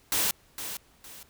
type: noise with echo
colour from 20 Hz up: white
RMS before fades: -26 dBFS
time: 0.12-0.31 s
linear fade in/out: 2 ms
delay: 460 ms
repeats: 2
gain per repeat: -10 dB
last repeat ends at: 1.23 s
effects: pink hiss -61 dBFS RMS until 1.29 s